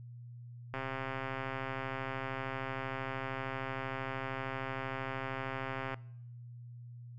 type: click train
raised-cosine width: 0.5 ms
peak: -23 dBFS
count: 693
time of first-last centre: 0.74-5.943 s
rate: 133 Hz
effects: noise-tail reverb RT60 0.8 s tail -23 dB re dry + added 120 Hz sine -46 dBFS peak until 7.18 s